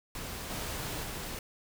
pink noise with level steps, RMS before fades -40 / -37 / -39 dBFS, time 0.15-1.39 s, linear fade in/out 2 ms, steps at 0.5 / 1.03 s, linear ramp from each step 5 ms, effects none

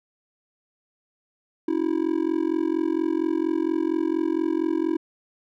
triangle tone with amplitude modulation, 325.4 Hz, E4, 22 cents flat, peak -15 dBFS, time 1.68-4.97 s, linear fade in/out 5 ms, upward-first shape sine, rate 44.3 Hz, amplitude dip 100%, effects none

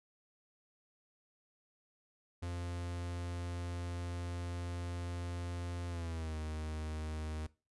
45% pulse tone with pitch glide, 87.31 to 77.78 Hz, F2 to D#2, 0 to 0 cents, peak -38 dBFS, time 2.42-7.47 s, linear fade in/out 10 ms, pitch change -200 cents, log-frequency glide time 5.88-6.37 s, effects noise-tail reverb RT60 0.3 s tail -20 dB re dry + resampled to 24000 Hz

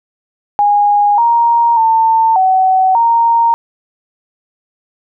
sine tone with pitch steps, 822 / 936 / 900 / 754 / 928 Hz, G#5 / A#5 / A5 / F#5 / A#5, -18 / +7 / +39 / +32 / -8 cents, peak -7 dBFS, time 0.59-3.54 s, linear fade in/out 0 ms, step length 590 ms, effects none

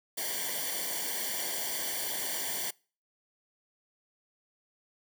white noise with comb filter, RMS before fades -34 dBFS, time 0.17-2.71 s, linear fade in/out 10 ms, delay 0.77 ms, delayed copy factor -1, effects noise-tail reverb RT60 0.4 s tail -26 dB re dry

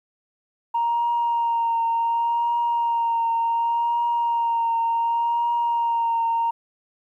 sine tone with vibrato, 932.3 Hz, A#5, in tune, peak -18 dBFS, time 0.74-6.51 s, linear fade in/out 10 ms, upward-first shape triangle, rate 0.68 Hz, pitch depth 25 cents each way, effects tanh soft clip ceiling -15 dBFS + 10-bit

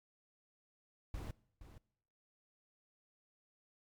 brown noise with echo, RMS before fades -43 dBFS, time 1.14-1.31 s, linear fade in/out 2 ms, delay 470 ms, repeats 1, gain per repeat -12 dB, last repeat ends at 1.78 s, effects noise-tail reverb RT60 0.7 s tail -22 dB re dry + MP3 96 kbps

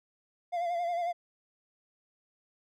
triangle tone with vibrato, 693 Hz, F5, 14 cents flat, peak -27 dBFS, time 0.52-1.13 s, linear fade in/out 20 ms, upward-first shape sine, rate 11 Hz, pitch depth 47 cents each way, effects none

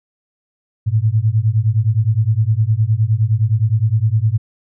sine beating tone pair, 105 / 114.7 Hz, G#2 / A#2, +19 / -28 cents, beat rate 9.7 Hz, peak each -15 dBFS, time 0.86-4.38 s, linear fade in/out 20 ms, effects none

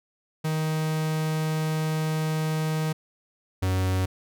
45% pulse tone pair in turn, 156.8 / 93.5 Hz, D#3 / F#2, +14 / +19 cents, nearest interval major sixth, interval 895 cents, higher first, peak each -24 / -22 dBFS, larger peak second, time 0.44-2.93 / 3.62-4.06 s, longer first, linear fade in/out 10 ms, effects none

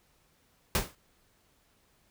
pink noise with exponential decay, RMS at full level -23 dBFS, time 0.75-0.95 s, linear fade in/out 1 ms, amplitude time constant 43 ms, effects pink hiss -68 dBFS RMS until 2.1 s

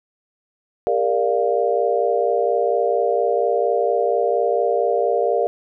sine chord, G minor seventh, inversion none, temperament equal with one note detuned, 401.9 / 466.2 / 587.3 / 698.5 Hz, G4 / Bb4 / D5 / F5, +43 / 0 / 0 / 0 cents, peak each -23 / -20 / -22 / -22 dBFS, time 0.87-5.47 s, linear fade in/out 0 ms, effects none

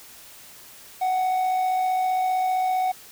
triangle tone with amplitude modulation, 744 Hz, F#5, 9 cents sharp, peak -17 dBFS, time 1.01-2.92 s, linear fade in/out 10 ms, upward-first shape sine, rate 55.3 Hz, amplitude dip 30%, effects white hiss -46 dBFS RMS until 3.11 s

